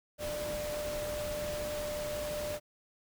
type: tone in noise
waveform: sine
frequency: 596 Hz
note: D5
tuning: 25 cents sharp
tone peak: -35 dBFS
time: 0.18-2.6 s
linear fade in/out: 50 ms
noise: pink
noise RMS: -41 dBFS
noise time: 0.18-2.6 s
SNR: +3 dB
effects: none